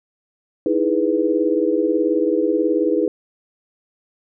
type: chord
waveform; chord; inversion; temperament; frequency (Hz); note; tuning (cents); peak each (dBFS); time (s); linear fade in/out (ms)
sine; E major seventh; third; equal; 311.1 / 329.6 / 415.3 / 493.9; D#4 / E4 / G#4 / B4; 0 / 0 / 0 / 0; -21; 0.66-3.08; 2
effects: none